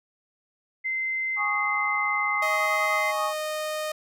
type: tone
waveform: sine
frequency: 2072 Hz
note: C7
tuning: 17 cents flat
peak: -25 dBFS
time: 0.84-3.12 s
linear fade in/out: 20 ms
type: chord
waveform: sine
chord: Ab suspended fourth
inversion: none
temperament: just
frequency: 830.6 / 1107.5 / 1245.9 Hz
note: Ab5 / Db6 / Eb6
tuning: 0 / -2 / +2 cents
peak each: -31 / -29 / -31 dBFS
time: 1.36-3.34 s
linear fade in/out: 50 ms
type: tone with pitch glide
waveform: sawtooth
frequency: 628 to 616.1 Hz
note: D#5 to D#5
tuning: +16 to -17 cents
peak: -24 dBFS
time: 2.42-3.92 s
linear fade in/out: 5 ms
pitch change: -33 cents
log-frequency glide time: 2.88-3.37 s
effects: none